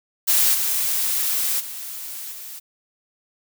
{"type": "noise with level steps", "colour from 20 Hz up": "blue", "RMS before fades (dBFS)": [-17, -22, -33, -36], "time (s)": [0.27, 2.6], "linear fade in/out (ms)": 20, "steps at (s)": [0.53, 1.59, 2.31], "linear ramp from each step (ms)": 20, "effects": []}